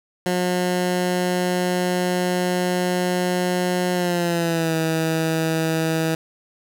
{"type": "tone with pitch glide", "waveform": "15% pulse", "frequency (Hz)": [180, 161.29], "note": ["F#3", "E3"], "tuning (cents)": [-47, -37], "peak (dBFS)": -13, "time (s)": [0.26, 6.15], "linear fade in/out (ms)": 2, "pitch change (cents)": -190, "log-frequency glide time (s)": [3.93, 4.75], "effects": []}